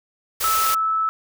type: band-stop noise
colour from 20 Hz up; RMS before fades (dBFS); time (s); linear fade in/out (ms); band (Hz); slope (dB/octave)
white; -24; 0.4-0.75; 10; 110 to 360; 96
type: tone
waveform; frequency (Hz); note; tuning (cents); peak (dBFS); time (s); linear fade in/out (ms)
sine; 1308; E6; -14; -18; 0.44-1.09; 0
effects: none